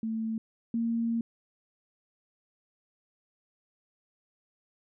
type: tone pair in turn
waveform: sine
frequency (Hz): 222.8 / 230.7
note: A3 / A#3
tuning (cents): +22 / -18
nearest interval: minor second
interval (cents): 60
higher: second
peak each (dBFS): -29 / -26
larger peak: second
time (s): 0.03-0.38 / 0.74-1.21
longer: second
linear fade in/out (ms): 2
effects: none